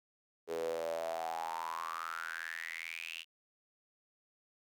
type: tone with high-pass filter sweep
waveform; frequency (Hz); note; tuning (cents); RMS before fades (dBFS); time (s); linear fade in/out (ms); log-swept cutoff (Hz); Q
sawtooth; 82.41; E2; 0; -40; 0.47-3.25; 50; 430 to 2900; 9.3
effects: none